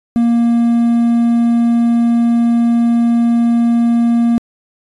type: tone with quantisation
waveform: triangle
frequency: 234.5 Hz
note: A#3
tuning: 11 cents sharp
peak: -7 dBFS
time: 0.16-4.38 s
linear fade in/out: 0 ms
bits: 6
effects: resampled to 24000 Hz